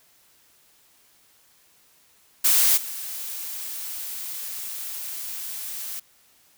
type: noise with level steps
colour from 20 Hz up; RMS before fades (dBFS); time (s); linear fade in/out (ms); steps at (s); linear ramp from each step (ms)
blue; -18 / -33; 2.44-6; 10; 2.76; 20
effects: white hiss -59 dBFS RMS until 6.57 s

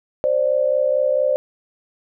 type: tone pair together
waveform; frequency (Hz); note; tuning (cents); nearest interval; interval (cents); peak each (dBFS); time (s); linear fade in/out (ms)
sine; 526 / 590.4; C5 / D5; +9 / +9; major second; 200; -18; 0.24-1.36; 0
effects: none

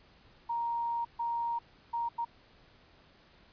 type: tone bursts at uneven times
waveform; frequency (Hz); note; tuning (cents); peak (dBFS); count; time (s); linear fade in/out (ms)
sine; 936; A#5; +7; -30; 4; 0.49-1.05 / 1.19-1.59 / 1.93-2.09 / 2.18-2.25; 10
effects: pink hiss -61 dBFS RMS until 3.52 s + resampled to 11025 Hz

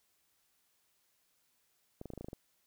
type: clicks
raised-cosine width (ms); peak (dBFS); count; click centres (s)
2; -30; 9; 2.014 / 2.057 / 2.103 / 2.136 / 2.177 / 2.21 / 2.245 / 2.285 / 2.331
effects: white hiss -75 dBFS RMS until 2.66 s

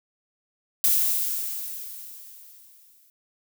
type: noise with exponential decay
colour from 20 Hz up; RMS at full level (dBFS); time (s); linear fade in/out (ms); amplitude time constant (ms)
violet; -19; 0.84-3.1; 1; 490
effects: none

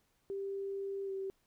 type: tone with pitch glide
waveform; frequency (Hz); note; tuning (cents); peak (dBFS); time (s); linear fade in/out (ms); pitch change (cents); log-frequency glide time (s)
sine; 393.5 to 386.5; G4 to G4; +7 to -24; -36; 0.3-1.3; 0; -31; 1.05-1.11
effects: pink hiss -75 dBFS RMS until 1.46 s

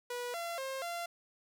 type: tone with pitch steps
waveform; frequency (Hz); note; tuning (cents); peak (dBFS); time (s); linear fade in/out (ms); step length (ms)
sawtooth; 487.9 / 682 / 533 / 688; B4 / F5 / C5 / F5; -21 / -41 / +32 / -26; -33; 0.1-1.06; 5; 240
effects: none

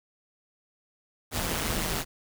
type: noise with amplitude modulation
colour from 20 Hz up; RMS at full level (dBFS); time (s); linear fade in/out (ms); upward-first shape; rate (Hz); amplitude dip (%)
pink; -26; 1.31-2.05; 50; sine; 160; 80
effects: none

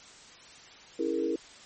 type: chord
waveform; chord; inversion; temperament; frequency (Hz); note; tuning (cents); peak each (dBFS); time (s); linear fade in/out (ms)
sine; A# half-diminished seventh; first; equal; 277.2 / 329.6 / 415.3 / 466.2; C#4 / E4 / G#4 / A#4; 0 / 0 / 0 / 0; -36 / -30 / -33 / -32; 0.99-1.36; 5
effects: white hiss -51 dBFS RMS until 1.65 s + MP3 32 kbps

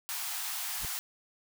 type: high-pass noise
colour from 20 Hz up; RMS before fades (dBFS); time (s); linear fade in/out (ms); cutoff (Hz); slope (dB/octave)
white; -36; 0.09-0.99; 0; 690; 96
type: noise with exponential growth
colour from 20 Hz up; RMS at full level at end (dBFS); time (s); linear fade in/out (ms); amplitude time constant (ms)
brown; -36; 0.76-0.85; 0; 19
effects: none

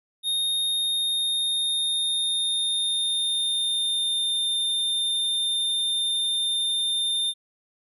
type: tone with pitch glide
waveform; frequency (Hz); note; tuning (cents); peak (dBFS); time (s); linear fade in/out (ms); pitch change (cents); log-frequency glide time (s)
square; 3700 to 3611; A#7 to A7; -14 to +44; -23; 0.23-7.34; 50; -42; 0.69-4.49
effects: none

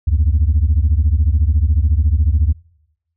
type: beating tone pair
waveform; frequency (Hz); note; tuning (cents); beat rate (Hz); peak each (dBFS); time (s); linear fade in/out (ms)
sine; 70 / 84; C#2 / E2; +18 / +33; 14; -12 / -13; 0.07-2.53; 10
effects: noise-tail reverb RT60 0.9 s tail -25 dB re dry + tanh soft clip ceiling -7 dBFS

